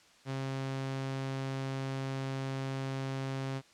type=tone; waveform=sawtooth; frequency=134.2 Hz; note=C3; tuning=44 cents sharp; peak=-30 dBFS; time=0.25-3.62 s; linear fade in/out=50 ms; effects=white hiss -61 dBFS RMS until 3.73 s + low-pass 6000 Hz 12 dB/octave